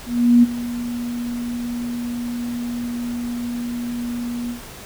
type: tone with ADSR envelope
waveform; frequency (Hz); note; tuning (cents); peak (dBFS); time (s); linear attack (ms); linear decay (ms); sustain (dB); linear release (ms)
sine; 240; B3; -49; -7; 0.05-4.62; 380; 25; -16; 130
effects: pink hiss -38 dBFS RMS until 4.85 s